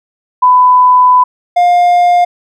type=tone pair in turn; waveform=sine / triangle; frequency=1000 / 707.1 Hz; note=B5 / F5; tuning=+21 / +21 cents; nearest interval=tritone; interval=600 cents; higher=first; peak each=-3 dBFS; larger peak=neither; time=0.42-1.24 / 1.56-2.25 s; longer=first; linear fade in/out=10 ms; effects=none